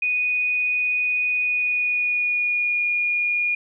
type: tone with pitch glide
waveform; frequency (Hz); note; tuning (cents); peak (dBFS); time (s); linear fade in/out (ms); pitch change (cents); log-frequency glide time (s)
sine; 2479 to 2434; D#7 to D#7; -7 to -39; -19; 0.02-3.55; 5; -32; 1.39-2.85
effects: none